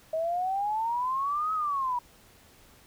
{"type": "exponential two-way sweep", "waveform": "sine", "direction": "up then down", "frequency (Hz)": [630, 1288, 958], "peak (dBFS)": -26, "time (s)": [0.13, 1.99], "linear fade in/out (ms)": 5, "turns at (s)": 1.53, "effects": ["pink hiss -57 dBFS RMS until 2.86 s"]}